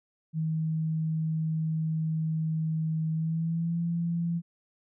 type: tone with pitch glide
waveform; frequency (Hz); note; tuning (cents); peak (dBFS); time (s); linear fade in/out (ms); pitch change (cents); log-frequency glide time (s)
sine; 159 to 169.43; D#3 to E3; +38 to +48; -26; 0.33-4.42; 50; +110; 3.12-3.79
effects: none